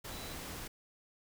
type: tone in noise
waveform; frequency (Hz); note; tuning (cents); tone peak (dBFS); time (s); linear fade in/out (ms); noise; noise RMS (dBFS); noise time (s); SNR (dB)
sine; 3951; B7; 0; -52; 0.11-0.34; 10; pink; -44; 0.04-0.68; -11
effects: none